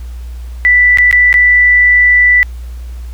sine tone with dropouts, 1975.5 Hz, B6, in tune, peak -4 dBFS, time 0.65-2.43 s, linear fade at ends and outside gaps 0 ms, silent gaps 0.973-0.985 / 1.112-1.127 / 1.328-1.341 s, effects added 60 Hz sine -22 dBFS peak until 3.13 s + pink hiss -44 dBFS RMS until 3.13 s

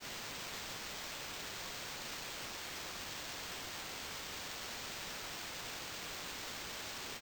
white noise with sample-and-hold, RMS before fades -45 dBFS, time 0-7.21 s, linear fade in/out 50 ms, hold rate 11025 Hz, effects none

